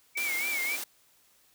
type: tone with vibrato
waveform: sine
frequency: 2232 Hz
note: C#7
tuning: 11 cents sharp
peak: -29 dBFS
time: 0.15-0.77 s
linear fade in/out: 20 ms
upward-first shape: sine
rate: 3.7 Hz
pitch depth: 99 cents each way
type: high-pass noise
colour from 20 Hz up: white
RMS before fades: -36 dBFS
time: 0.17-0.84 s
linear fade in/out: 5 ms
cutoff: 220 Hz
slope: 96 dB/octave
effects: white hiss -64 dBFS RMS until 1.54 s